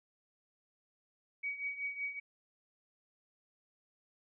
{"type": "tone with tremolo", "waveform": "sine", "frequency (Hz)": 2261, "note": "C#7", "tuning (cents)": 34, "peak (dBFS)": -33, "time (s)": [1.43, 2.2], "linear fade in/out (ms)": 10, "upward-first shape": "triangle", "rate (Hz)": 5.3, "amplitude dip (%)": 80, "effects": []}